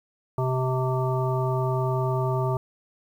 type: harmonic tone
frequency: 129.3 Hz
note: C3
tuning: 20 cents flat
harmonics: 1 / 3 / 5 / 7 / 9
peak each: -24 / -29 / -31 / -32 / -34 dBFS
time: 0.38-2.57 s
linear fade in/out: 2 ms
effects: 9-bit